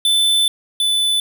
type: tone pair in turn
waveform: square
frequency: 3520 / 3496 Hz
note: A7 / A7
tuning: 0 / -12 cents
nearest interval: unison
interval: 12 cents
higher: first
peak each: -13 / -15 dBFS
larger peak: first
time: 0.05-0.48 / 0.8-1.2 s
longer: first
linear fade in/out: 2 ms
effects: none